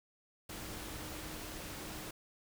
sine tone in noise, 310.3 Hz, D#4, 5 cents flat, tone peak -53 dBFS, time 0.49-2.11 s, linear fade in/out 5 ms, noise pink, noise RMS -45 dBFS, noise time 0.49-2.11 s, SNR -11 dB, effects none

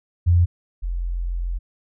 sine tone pair in turn, 87 / 43.5 Hz, F2 / F1, -6 / -6 cents, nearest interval octave, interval 1200 cents, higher first, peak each -12 / -22 dBFS, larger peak first, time 0.26-0.46 / 0.82-1.59 s, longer second, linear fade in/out 20 ms, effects none

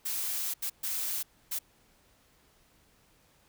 blue noise bursts at uneven times, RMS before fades -33 dBFS, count 4, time 0.05-0.54 / 0.62-0.7 / 0.83-1.23 / 1.51-1.59 s, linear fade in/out 10 ms, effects pink hiss -65 dBFS RMS until 3.48 s

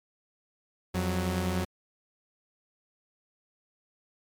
sawtooth tone pair together, 87.31 / 184.83 Hz, F2 / F#3, 0 / -2 cents, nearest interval octave + minor second, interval 1298 cents, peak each -26 dBFS, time 0.94-1.65 s, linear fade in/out 10 ms, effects MP3 96 kbps

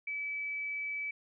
sine tone, 2298 Hz, D7, 38 cents flat, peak -34 dBFS, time 0.07-1.11 s, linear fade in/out 5 ms, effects none

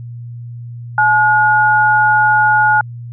sine tone pair together, 853.8 / 1440 Hz, G#5 / F#6, +48 / -47 cents, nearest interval major sixth, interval 905 cents, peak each -11 dBFS, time 0.98-2.81 s, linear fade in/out 2 ms, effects added 119 Hz sine -26 dBFS peak until 3.12 s

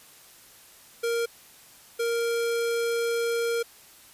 square tone pair in turn, 466.2 / 466.2 Hz, A#4 / A#4, 0 / 0 cents, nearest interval unison, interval 0 cents, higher neither, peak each -25 dBFS, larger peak neither, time 1.03-1.26 / 1.99-3.63 s, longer second, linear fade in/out 10 ms, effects white hiss -52 dBFS RMS until 4.13 s + resampled to 32000 Hz

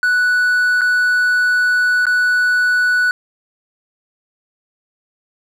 triangle tone with dropouts, 1480 Hz, F#6, in tune, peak -10 dBFS, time 0.03-3.11 s, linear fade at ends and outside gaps 1 ms, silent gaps 0.81-0.816 / 2.055-2.067 s, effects none

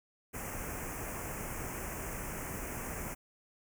pink band-stop noise, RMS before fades -40 dBFS, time 0.33-3.15 s, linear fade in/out 20 ms, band 2600 to 6000 Hz, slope 48 dB/octave, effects none

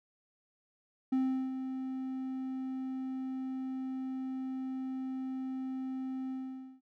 triangle tone with ADSR envelope, 261.6 Hz, C4, in tune, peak -24 dBFS, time 1.12-6.81 s, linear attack 8 ms, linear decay 380 ms, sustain -9 dB, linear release 500 ms, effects none

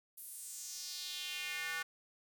square tone with high-pass filter sweep, 163.4 Hz, E3, 15 cents flat, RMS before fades -43 dBFS, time 0.17-1.83 s, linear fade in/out 10 ms, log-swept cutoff 12000 to 1500 Hz, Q 2.6, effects none

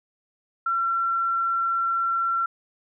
sine tone, 1358 Hz, F6, 49 cents flat, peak -21 dBFS, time 0.66-2.46 s, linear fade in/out 5 ms, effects none

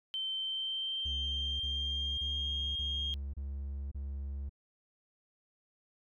sine tone with pitch glide, 3100 to 3232 Hz, G7 to G#7, -20 to -48 cents, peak -33 dBFS, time 0.14-3.14 s, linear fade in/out 0 ms, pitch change +72 cents, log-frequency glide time 0.32-2.54 s
triangle tone bursts, 69.3 Hz, C#2, in tune, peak -34 dBFS, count 6, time 1.05-4.495 s, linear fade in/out 10 ms, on 550 ms, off 29 ms
effects tanh soft clip ceiling -24 dBFS

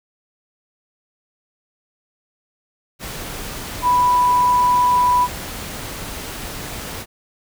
sine tone in noise, 987.8 Hz, B5, in tune, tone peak -12 dBFS, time 3.82-5.28 s, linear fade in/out 50 ms, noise pink, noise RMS -30 dBFS, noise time 2.99-7.06 s, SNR +15 dB, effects none

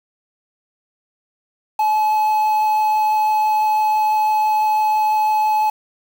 triangle tone with quantisation, 859 Hz, A5, 42 cents flat, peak -12 dBFS, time 1.79-5.7 s, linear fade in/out 5 ms, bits 6, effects none

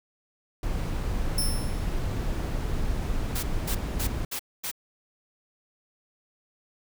brown noise, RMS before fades -28 dBFS, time 0.63-4.25 s, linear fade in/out 2 ms
5% pulse tone with exponential decay, 5350 Hz, E8, 25 cents sharp, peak -18 dBFS, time 1.38-1.94 s, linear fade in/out 2 ms, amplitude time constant 120 ms
white noise bursts, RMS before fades -32 dBFS, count 5, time 3.35-4.715 s, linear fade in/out 10 ms, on 81 ms, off 240 ms
effects none

